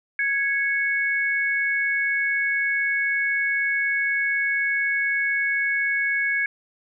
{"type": "tone pair together", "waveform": "sine", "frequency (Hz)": [1660.6, 2209], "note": ["G#6", "C#7"], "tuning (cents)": [-1, -7], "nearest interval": "perfect fourth", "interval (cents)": 494, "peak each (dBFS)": -23, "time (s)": [0.19, 6.46], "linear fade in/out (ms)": 2, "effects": []}